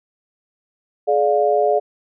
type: chord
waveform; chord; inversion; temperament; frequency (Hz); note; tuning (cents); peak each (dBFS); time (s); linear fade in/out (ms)
sine; D diminished; second; just; 422.9 / 587.3 / 704.8; Ab4 / D5 / F5; +31 / 0 / +16; -18; 1.07-1.8; 20
effects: none